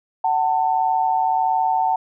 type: tone pair together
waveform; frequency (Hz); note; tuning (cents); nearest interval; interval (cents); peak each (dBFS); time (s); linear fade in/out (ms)
sine; 751.5 / 893; F#5 / A5; +27 / +25; minor third; 298; -19; 0.24-1.96; 5
effects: none